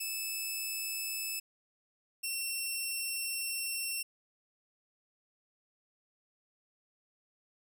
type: tone pair in turn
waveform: 10% pulse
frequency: 2614 / 2712 Hz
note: E7 / E7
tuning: -15 / +49 cents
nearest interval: minor second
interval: 64 cents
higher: second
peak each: -26 / -25 dBFS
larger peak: second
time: 0-1.4 / 2.23-4.03 s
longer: second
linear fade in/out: 10 ms
effects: none